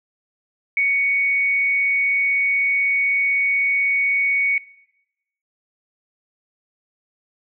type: tone with amplitude modulation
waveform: sine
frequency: 2231 Hz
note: C#7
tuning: 11 cents sharp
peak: -14 dBFS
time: 0.77-4.58 s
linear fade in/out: 2 ms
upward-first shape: sine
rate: 203 Hz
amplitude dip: 30%
effects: noise-tail reverb RT60 0.9 s tail -21 dB re dry